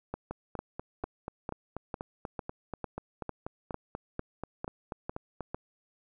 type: two click trains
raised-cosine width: 1 ms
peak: -20 / -22 dBFS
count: 13 / 22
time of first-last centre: 0.14-5.545 / 0.31-5.407 s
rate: 2.22 / 4.12 Hz
effects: none